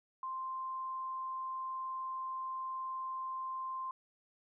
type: tone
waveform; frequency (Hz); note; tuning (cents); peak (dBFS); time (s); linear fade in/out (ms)
sine; 1046.5; C6; 0; -37; 0.23-3.91; 2
effects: none